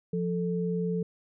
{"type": "tone pair together", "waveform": "sine", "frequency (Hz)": [174.78, 440], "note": ["F3", "A4"], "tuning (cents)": [2, 0], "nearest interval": "octave + major third", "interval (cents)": 1598, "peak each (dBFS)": [-28, -31], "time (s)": [0.13, 1.03], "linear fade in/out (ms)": 5, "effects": []}